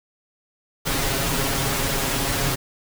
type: noise with comb filter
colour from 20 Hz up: pink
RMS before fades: -23 dBFS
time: 0.85-2.56 s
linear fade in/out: 20 ms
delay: 7.3 ms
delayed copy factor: +0.8
effects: none